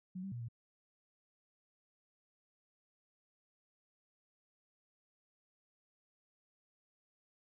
sine tone with pitch steps, 184.3 / 194.3 / 120 / 116.8 Hz, F#3 / G3 / B2 / A#2, -7 / -15 / -49 / +4 cents, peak -40 dBFS, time 0.15-0.486 s, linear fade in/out 10 ms, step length 84 ms, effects none

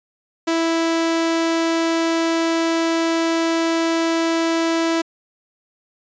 sawtooth tone, 329.6 Hz, E4, in tune, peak -13 dBFS, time 0.47-5.02 s, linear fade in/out 10 ms, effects resampled to 16000 Hz

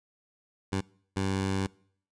15% pulse tone bursts at uneven times, 96.4 Hz, G2, 28 cents flat, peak -21 dBFS, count 2, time 0.72-0.81 / 1.16-1.67 s, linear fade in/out 10 ms, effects noise-tail reverb RT60 0.6 s tail -24 dB re dry + resampled to 22050 Hz

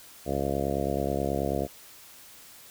harmonic tone, 69.3 Hz, C#2, in tune, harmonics 1 / 2 / 3 / 4 / 5 / 6 / 7 / 8 / 9 / 10, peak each -35 / -35 / -35 / -35 / -35 / -35 / -35 / -35 / -35 / -35 dBFS, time 0.25-1.68 s, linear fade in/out 50 ms, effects white hiss -50 dBFS RMS until 2.7 s

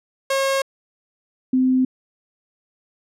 sawtooth / sine tone pair in turn, 542 / 257.7 Hz, C#5 / C4, -39 / -26 cents, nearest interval octave + minor second, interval 1287 cents, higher first, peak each -14 dBFS, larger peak neither, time 0.3-0.62 / 1.53-1.85 s, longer neither, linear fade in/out 5 ms, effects low-pass 11000 Hz 12 dB/octave

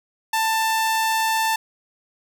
sawtooth tone, 888 Hz, A5, 16 cents sharp, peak -15 dBFS, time 0.33-1.56 s, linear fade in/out 5 ms, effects none

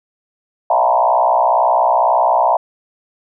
sine tone with frequency modulation, 801 Hz, G5, 37 cents sharp, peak -10 dBFS, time 0.7-2.57 s, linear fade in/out 5 ms, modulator 62 Hz, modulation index 3, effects none

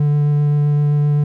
triangle tone with vibrato, 146.8 Hz, D3, in tune, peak -10 dBFS, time 0-1.24 s, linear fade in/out 5 ms, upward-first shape triangle, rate 7.7 Hz, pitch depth 10 cents each way, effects none

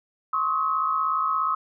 sine tone cluster, 1062 / 1119 / 1274 Hz, C6 / C#6 / D#6, +25 / +16 / +41 cents, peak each -28 / -29 / -23 dBFS, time 0.33-1.55 s, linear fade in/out 5 ms, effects none

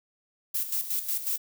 violet noise with tremolo, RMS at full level -28 dBFS, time 0.54-1.38 s, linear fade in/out 10 ms, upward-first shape square, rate 5.5 Hz, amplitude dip 65%, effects none

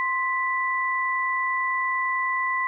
sine tone pair together, 1046.5 / 1975.5 Hz, C6 / B6, 0 / 0 cents, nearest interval major seventh, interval 1100 cents, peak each -25 / -25 dBFS, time 0-2.67 s, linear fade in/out 0 ms, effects none

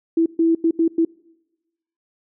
sine tone bursts at uneven times, 329.6 Hz, E4, in tune, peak -13 dBFS, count 5, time 0.17-0.26 / 0.39-0.55 / 0.64-0.71 / 0.79-0.88 / 0.98-1.05 s, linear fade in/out 5 ms, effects noise-tail reverb RT60 1.0 s tail -24 dB re dry

